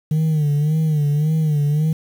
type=tone with vibrato; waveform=sine; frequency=151.8 Hz; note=D#3; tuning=42 cents flat; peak=-12 dBFS; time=0.11-1.93 s; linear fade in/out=5 ms; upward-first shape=sine; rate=1.8 Hz; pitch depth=81 cents each way; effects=tanh soft clip ceiling -14 dBFS + 7-bit